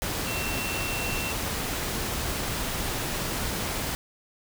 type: tone in noise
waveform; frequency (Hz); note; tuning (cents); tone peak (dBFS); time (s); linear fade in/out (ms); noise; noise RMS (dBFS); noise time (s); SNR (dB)
sine; 2705; E7; +44; -33; 0.27-1.32; 0; pink; -30; 0.02-3.95; -6
effects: none